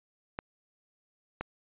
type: clicks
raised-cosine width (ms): 0.5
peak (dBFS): -19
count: 2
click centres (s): 0.389 / 1.41
effects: resampled to 8000 Hz